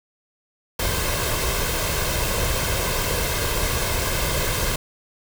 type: noise with comb filter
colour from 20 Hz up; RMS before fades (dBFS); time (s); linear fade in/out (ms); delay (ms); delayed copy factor
pink; -23; 0.79-4.76; 5; 1.9; +0.55
effects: none

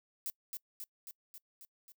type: noise with echo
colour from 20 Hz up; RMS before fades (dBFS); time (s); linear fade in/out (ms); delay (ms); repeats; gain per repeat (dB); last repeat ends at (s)
violet; -38; 0.26-0.3; 0; 270; 6; -3; 1.92
effects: noise-tail reverb RT60 0.1 s tail -25 dB re dry

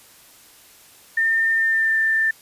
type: tone with pitch glide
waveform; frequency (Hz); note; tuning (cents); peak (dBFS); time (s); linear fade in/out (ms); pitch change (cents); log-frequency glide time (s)
sine; 1808 to 1783.1; A6 to A6; +47 to +23; -16; 1.17-2.31; 5; -24; 1.53-1.99
effects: white hiss -49 dBFS RMS until 2.41 s + resampled to 32000 Hz

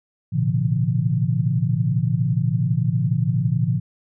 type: tone cluster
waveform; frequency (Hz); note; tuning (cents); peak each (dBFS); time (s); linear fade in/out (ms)
sine; 112.8 / 124.9 / 142.4 / 169.2; A2 / B2 / C#3 / E3; +44 / +20 / +47 / +45; -23; 0.32-3.8; 20
effects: none

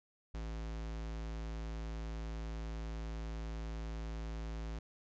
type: tone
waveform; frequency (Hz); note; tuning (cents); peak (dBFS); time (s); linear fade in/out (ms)
square; 55; A1; 0; -40; 0.34-4.79; 5
effects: resampled to 16000 Hz

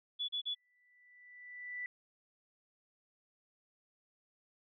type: tone bursts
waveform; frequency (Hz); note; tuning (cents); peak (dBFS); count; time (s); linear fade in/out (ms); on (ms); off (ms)
sine; 3424; A7; -48; -34; 3; 0.19-0.55; 20; 96; 36
type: tone with exponential growth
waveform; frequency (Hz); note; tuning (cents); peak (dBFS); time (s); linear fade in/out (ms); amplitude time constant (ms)
sine; 1975.5; B6; 0; -37; 0.52-1.86; 1; 290
effects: none

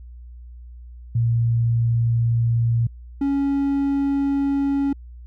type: tone pair in turn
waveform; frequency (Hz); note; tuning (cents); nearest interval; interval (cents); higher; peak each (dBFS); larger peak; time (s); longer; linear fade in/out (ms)
sine / triangle; 116.54 / 278.5; A#2 / C#4; 0 / +8; octave + minor third; 1508; second; -16; neither; 1.15-2.87 / 3.21-4.93; neither; 5
effects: added 60 Hz sine -37 dBFS peak until 5.26 s

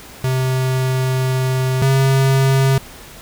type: tone pair in turn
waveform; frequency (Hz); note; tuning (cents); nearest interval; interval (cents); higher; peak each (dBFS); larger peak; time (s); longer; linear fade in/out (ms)
square; 130 / 134.51; C3 / C3; -11 / +48; minor second; 59; second; -16 / -12; second; 0.24-1.82 / 1.82-2.78; first; 2
effects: pink hiss -38 dBFS RMS until 3.21 s

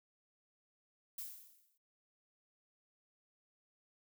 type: noise with exponential decay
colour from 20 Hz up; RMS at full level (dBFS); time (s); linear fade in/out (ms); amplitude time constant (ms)
violet; -42; 1.18-1.78; 5; 130
effects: none

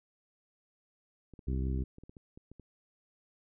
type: clicks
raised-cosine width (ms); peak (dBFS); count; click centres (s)
3; -37; 12; 1.337 / 1.392 / 1.532 / 1.669 / 1.789 / 1.984 / 2.036 / 2.095 / 2.168 / 2.375 / 2.516 / 2.597
type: harmonic tone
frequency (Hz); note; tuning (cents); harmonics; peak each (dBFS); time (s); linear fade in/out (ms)
65.41; C2; 0; 1 / 2 / 3 / 4 / 5 / 6; -31 / -37 / -41 / -43 / -45 / -47; 1.47-1.84; 10
effects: none

